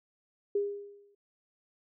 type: tone with exponential decay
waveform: sine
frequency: 405.5 Hz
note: G#4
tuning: 41 cents flat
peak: -24 dBFS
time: 0.55-1.15 s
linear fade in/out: 5 ms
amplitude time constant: 130 ms
effects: none